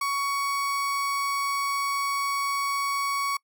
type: tone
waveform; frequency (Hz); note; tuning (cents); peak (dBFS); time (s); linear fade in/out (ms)
35% pulse; 1119; C#6; +16; -23; 0.01-3.37; 5
effects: noise-tail reverb RT60 0.1 s tail -25 dB re dry